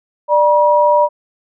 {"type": "tone pair together", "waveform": "sine", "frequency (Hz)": [593.3, 960], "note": ["D5", "B5"], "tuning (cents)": [18, -49], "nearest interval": "minor sixth", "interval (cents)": 833, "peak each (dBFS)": -11, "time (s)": [0.28, 1.09], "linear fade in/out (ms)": 50, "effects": []}